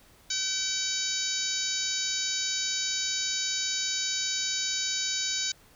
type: harmonic tone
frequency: 765 Hz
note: G5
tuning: 42 cents flat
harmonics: 2 / 3 / 4 / 5 / 6 / 7 / 8 / 9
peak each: -40 / -40 / -40 / -34 / -34 / -37 / -34 / -34 dBFS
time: 0.3-5.52 s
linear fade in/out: 5 ms
effects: pink hiss -58 dBFS RMS until 5.75 s